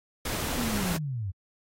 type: noise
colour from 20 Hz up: pink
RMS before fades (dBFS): -32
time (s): 0.25-0.97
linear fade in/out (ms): 5
type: linear sweep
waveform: sine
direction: down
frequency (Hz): 246.9 to 87.31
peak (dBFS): -29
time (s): 0.57-1.32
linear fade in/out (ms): 20
effects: AAC 48 kbps